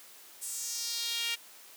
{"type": "tone with high-pass filter sweep", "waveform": "sawtooth", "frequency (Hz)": 466.2, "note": "A#4", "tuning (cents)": 0, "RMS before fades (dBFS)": -35, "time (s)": [0.41, 1.36], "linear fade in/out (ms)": 20, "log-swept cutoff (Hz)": [9000, 2600], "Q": 2.5, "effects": ["white hiss -53 dBFS RMS until 1.76 s", "high-pass 300 Hz 12 dB/octave"]}